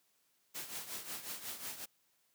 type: noise with tremolo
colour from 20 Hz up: white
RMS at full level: -41 dBFS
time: 0.54-1.86 s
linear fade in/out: 20 ms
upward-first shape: triangle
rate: 5.5 Hz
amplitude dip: 75%
effects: white hiss -75 dBFS RMS until 2.34 s + high-pass 100 Hz 12 dB/octave